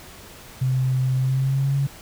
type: tone with pitch glide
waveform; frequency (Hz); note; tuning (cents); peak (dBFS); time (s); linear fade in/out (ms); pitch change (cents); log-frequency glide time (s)
sine; 129.6 to 138.9; C3 to C#3; -16 to +4; -18; 0.61-1.87; 10; +120; 1.18-1.76
effects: pink hiss -43 dBFS RMS until 2.01 s